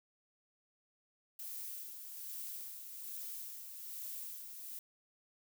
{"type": "noise with tremolo", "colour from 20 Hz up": "violet", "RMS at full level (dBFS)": -44, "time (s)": [1.39, 4.79], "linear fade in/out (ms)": 2, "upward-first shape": "sine", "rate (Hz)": 1.2, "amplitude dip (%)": 45, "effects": []}